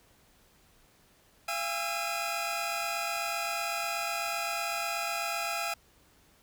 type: tone cluster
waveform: sawtooth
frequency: 683 / 810 / 1318 / 2467 Hz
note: F5 / G#5 / E6 / D#7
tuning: -39 / -43 / -1 / -15 cents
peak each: -32 / -34 / -33 / -33 dBFS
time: 1.48-5.74 s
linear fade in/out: 5 ms
effects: pink hiss -63 dBFS RMS until 6.42 s